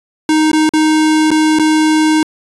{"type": "tone with dropouts", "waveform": "square", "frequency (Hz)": 311.1, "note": "D#4", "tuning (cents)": 0, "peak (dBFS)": -9, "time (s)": [0.29, 2.23], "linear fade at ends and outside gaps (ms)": 2, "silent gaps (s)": [[0.516, 0.531], [0.692, 0.736], [1.306, 1.314], [1.588, 1.595]], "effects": ["resampled to 24000 Hz"]}